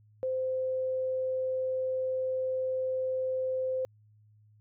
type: tone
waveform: sine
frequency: 518 Hz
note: C5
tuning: 17 cents flat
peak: -28 dBFS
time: 0.23-3.85 s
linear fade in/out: 0 ms
effects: added 106 Hz sine -58 dBFS peak until 4.6 s